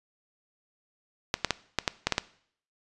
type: clicks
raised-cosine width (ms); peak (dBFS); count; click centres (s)
0.2; -6; 8; 1.341 / 1.447 / 1.507 / 1.787 / 1.878 / 2.07 / 2.123 / 2.181
effects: noise-tail reverb RT60 0.6 s tail -19 dB re dry + resampled to 24000 Hz